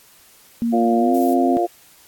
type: tone with pitch glide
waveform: sine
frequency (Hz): 233.1 to 263.2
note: A#3 to C4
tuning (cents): 0 to +10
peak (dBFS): -17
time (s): 0.62-1.57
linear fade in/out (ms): 0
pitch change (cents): +210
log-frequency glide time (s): 0.98-1.15
type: harmonic tone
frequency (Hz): 116.54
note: A#2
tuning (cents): 0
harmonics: 3 / 4 / 5 / 6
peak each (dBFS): -20 / -27 / -27 / -19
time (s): 0.72-1.67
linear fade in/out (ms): 20
type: noise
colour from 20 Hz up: violet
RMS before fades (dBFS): -35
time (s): 1.14-1.34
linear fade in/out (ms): 5
effects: white hiss -50 dBFS RMS until 2.07 s + AAC 64 kbps